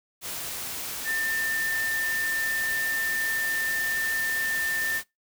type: tone in noise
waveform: sine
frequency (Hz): 1793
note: A6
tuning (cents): +32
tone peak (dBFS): -25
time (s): 1.04-5.02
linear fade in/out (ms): 50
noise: white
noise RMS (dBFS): -34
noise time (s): 0.21-5.04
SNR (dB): +6
effects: noise-tail reverb RT60 0.2 s tail -24 dB re dry